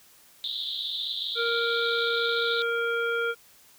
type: band-pass noise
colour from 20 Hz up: pink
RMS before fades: -32 dBFS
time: 0.44-2.62 s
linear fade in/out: 0 ms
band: 3400 to 4000 Hz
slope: 96 dB/octave
type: harmonic tone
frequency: 466.2 Hz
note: A#4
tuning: in tune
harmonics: 1 / 3 / 5 / 7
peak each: -28 / -27 / -38 / -39 dBFS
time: 1.35-3.35 s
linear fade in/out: 50 ms
effects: white hiss -56 dBFS RMS until 3.78 s